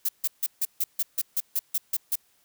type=noise bursts; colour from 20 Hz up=violet; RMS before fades=-25 dBFS; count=12; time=0.05-2.156 s; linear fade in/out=5 ms; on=38 ms; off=150 ms; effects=white hiss -65 dBFS RMS until 2.44 s